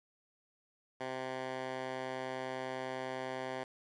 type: tone with band-pass filter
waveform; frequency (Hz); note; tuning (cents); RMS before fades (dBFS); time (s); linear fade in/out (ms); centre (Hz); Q
10% pulse; 130; C3; -11; -40; 1-3.64; 10; 1100; 0.58
effects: resampled to 22050 Hz + 10-bit